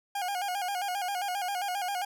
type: tone with vibrato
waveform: 40% pulse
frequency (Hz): 764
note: G5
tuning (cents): -45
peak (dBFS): -29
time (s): 0.15-2.05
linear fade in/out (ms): 5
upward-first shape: square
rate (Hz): 7.5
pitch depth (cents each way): 92
effects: none